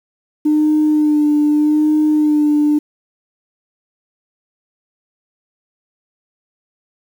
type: tone with vibrato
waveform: sine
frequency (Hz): 301.4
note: D4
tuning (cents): +45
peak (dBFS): -9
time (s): 0.45-2.79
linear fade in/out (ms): 10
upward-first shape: sine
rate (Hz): 0.82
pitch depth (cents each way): 26
effects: tanh soft clip ceiling -7 dBFS + 7-bit